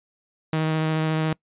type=tone with vibrato; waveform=sawtooth; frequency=157.7 Hz; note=D#3; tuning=24 cents sharp; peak=-17 dBFS; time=0.53-1.33 s; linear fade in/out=2 ms; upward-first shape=square; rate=14 Hz; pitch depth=8 cents each way; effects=noise-tail reverb RT60 0.1 s tail -24 dB re dry + resampled to 8000 Hz